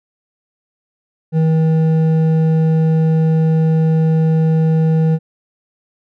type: tone with hard clipping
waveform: sine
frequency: 160 Hz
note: D#3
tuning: 49 cents sharp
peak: -12 dBFS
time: 1.32-5.19 s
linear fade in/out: 50 ms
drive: 7 dB
effects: none